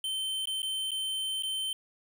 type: tone with dropouts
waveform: square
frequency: 3095 Hz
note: G7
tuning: 23 cents flat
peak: -31 dBFS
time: 0.04-1.73 s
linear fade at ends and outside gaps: 2 ms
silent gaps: 0.456-0.472 / 0.62-0.629 / 0.908-0.916 / 1.424-1.433 s
effects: none